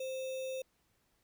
sine tone with sample-and-hold, 523.3 Hz, C5, in tune, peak -36 dBFS, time 0-0.62 s, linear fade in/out 5 ms, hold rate 3150 Hz, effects pink hiss -75 dBFS RMS until 1.23 s

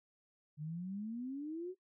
sine exponential sweep, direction up, 145.8 to 380 Hz, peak -39 dBFS, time 0.57-1.75 s, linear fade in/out 50 ms, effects noise-tail reverb RT60 0.1 s tail -20 dB re dry

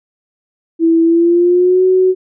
sine tone with pitch glide, 329.6 to 372.1 Hz, E4 to F#4, 0 to +10 cents, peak -7 dBFS, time 0.79-2.15 s, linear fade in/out 50 ms, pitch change +210 cents, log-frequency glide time 1.03-1.84 s, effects none

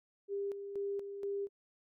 sine tone with tremolo, 399.9 Hz, G4, 35 cents sharp, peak -34 dBFS, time 0.28-1.49 s, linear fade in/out 50 ms, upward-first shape square, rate 2.1 Hz, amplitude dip 55%, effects none

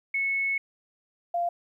sine tone pair in turn, 2200 / 693 Hz, C#7 / F5, -14 / -14 cents, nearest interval octave + minor sixth, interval 2000 cents, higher first, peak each -24 dBFS, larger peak neither, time 0.14-0.58 / 1.34-1.49 s, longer first, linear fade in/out 5 ms, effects 11-bit

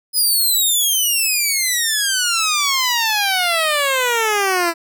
10% pulse exponential sweep, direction down, 5080 to 329.6 Hz, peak -7 dBFS, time 0.13-4.74 s, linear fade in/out 50 ms, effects none

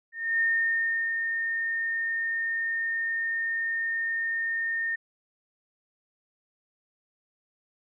sine tone with ADSR envelope, 1827 Hz, A#6, 35 cents flat, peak -21 dBFS, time 0.12-4.96 s, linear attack 280 ms, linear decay 720 ms, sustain -5 dB, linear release 12 ms, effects none

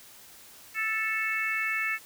harmonic tone, 440 Hz, A4, in tune, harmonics 3 / 4 / 5 / 6, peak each -36 / -31 / -30 / -34 dBFS, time 0.74-1.99 s, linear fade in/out 50 ms, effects white hiss -51 dBFS RMS until 2.05 s

